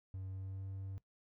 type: tone with pitch glide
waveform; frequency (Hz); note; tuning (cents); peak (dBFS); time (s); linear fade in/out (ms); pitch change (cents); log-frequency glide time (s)
triangle; 95 to 96.6; F#2 to G2; +46 to -25; -40; 0.14-0.98; 0; +29; 0.28-0.66
effects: noise-tail reverb RT60 0.1 s tail -17 dB re dry